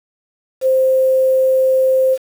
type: tone with quantisation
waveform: sine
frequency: 523.3 Hz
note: C5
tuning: in tune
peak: -10 dBFS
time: 0.61-2.18 s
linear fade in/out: 50 ms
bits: 6
effects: none